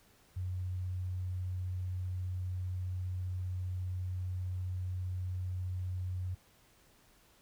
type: tone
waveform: sine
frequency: 91.5 Hz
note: F#2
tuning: 19 cents flat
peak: -34 dBFS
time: 0.36-6.35 s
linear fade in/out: 10 ms
effects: pink hiss -65 dBFS RMS until 7.41 s